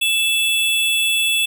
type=tone pair together; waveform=square; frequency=2644 / 3417 Hz; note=E7 / G#7; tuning=+5 / +49 cents; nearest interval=major third; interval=444 cents; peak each=-19 dBFS; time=0.01-1.46 s; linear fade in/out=10 ms; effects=none